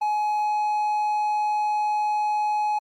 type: tone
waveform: triangle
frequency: 843 Hz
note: G#5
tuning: 26 cents sharp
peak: -19 dBFS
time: 0.01-2.79 s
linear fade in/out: 10 ms
effects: Opus 32 kbps